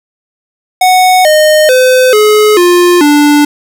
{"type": "tone with pitch steps", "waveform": "square", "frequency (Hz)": [739, 614.3, 510.6, 424.4, 352.8, 293.3], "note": ["F#5", "D#5", "C5", "G#4", "F4", "D4"], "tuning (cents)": [-2, -22, -42, 38, 18, -2], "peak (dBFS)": -4, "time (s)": [0.81, 3.45], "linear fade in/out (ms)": 5, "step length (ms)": 440, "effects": []}